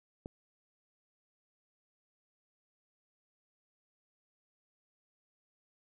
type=click; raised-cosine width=2 ms; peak=-28 dBFS; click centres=0.259 s; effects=none